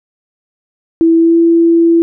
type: tone with pitch glide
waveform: sine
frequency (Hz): 329.6 to 334.6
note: E4 to E4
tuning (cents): 0 to +26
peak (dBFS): -5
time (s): 1.01-2.02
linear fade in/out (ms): 0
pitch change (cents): +26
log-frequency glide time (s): 1.17-1.37
effects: none